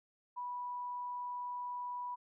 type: tone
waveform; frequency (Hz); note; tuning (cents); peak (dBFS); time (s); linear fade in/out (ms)
sine; 982; B5; -10; -38; 0.36-2.16; 20
effects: none